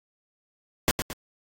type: noise with echo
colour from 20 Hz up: pink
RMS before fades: -21 dBFS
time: 0.88-0.91 s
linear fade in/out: 0 ms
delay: 110 ms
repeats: 2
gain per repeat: -7 dB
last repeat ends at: 1.13 s
effects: AAC 64 kbps